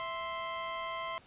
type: tone pair together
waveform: sawtooth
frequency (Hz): 659.3 / 1045.1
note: E5 / C6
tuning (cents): 0 / -2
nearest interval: minor sixth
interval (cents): 798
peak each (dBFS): -37 / -33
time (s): 0-1.18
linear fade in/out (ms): 0
effects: pink hiss -59 dBFS RMS until 1.26 s + resampled to 8000 Hz